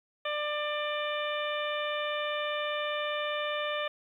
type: harmonic tone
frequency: 595 Hz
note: D5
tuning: 22 cents sharp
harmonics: 1 / 2 / 3 / 4 / 5 / 6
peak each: -33 / -36 / -38 / -39 / -40 / -41 dBFS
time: 0.25-3.88 s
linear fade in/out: 5 ms
effects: 11-bit